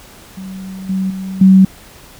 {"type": "tone with level steps", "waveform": "sine", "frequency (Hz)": 190, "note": "F#3", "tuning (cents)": 46, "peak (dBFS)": [-25, -14, -21, -3], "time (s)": [0.37, 1.65], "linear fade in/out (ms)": 5, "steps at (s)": [0.89, 1.1, 1.41], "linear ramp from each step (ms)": 5, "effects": ["pink hiss -40 dBFS RMS until 2.19 s"]}